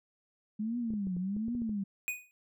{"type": "tone with vibrato", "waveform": "sine", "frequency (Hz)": 207.7, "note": "G#3", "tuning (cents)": 0, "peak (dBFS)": -31, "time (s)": [0.59, 1.84], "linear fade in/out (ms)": 10, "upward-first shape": "triangle", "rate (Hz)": 1.3, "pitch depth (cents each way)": 290}
{"type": "clicks", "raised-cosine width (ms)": 3, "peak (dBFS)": -32, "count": 9, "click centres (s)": [0.905, 0.937, 1.07, 1.167, 1.366, 1.483, 1.551, 1.619, 1.694]}
{"type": "tone with exponential decay", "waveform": "square", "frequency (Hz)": 2481, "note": "D#7", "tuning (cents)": -6, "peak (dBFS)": -29, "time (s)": [2.08, 2.31], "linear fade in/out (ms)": 0, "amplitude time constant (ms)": 49}
{"effects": []}